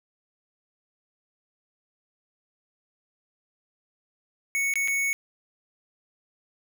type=tone with dropouts; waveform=square; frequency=2217 Hz; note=C#7; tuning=in tune; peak=-24 dBFS; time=4.55-5.13 s; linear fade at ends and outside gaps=0 ms; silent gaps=4.738-4.756 / 4.876-4.882 s; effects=none